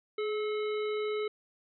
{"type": "harmonic tone with a mistuned harmonic", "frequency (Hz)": 432.3, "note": "A4", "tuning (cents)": -31, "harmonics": [1, 3, 5, 7, 9], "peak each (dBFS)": [-30, -42, -43, -49, -48], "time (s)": [0.18, 1.28], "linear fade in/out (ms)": 5, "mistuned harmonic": 1, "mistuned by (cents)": -36, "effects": []}